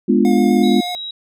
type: chord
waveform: sine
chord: G# diminished seventh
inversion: none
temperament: equal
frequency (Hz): 207.7 / 246.9 / 293.7 / 349.2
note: G#3 / B3 / D4 / F4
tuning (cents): 0 / 0 / 0 / 0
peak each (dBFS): -15 / -15 / -19 / -17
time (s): 0.08-0.81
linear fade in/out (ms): 10
type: tone with vibrato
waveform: square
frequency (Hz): 716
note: F5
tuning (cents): +43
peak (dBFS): -24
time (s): 0.25-0.95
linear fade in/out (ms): 0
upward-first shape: square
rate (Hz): 8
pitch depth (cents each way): 10
type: tone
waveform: sine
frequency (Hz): 3845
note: B7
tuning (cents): -47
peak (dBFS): -25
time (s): 0.63-1.11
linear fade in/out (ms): 5
effects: none